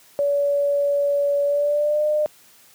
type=tone with pitch glide; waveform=sine; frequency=570 to 603.9 Hz; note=C#5 to D5; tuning=+48 to +48 cents; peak=-17 dBFS; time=0.19-2.26 s; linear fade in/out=0 ms; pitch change=+100 cents; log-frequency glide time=1.44-2.04 s; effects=white hiss -52 dBFS RMS until 2.74 s + high-pass 100 Hz 12 dB/octave